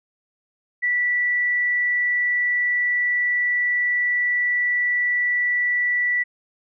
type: tone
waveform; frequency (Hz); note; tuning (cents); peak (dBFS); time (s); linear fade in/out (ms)
sine; 1960; B6; -14; -18; 0.82-6.24; 20
effects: none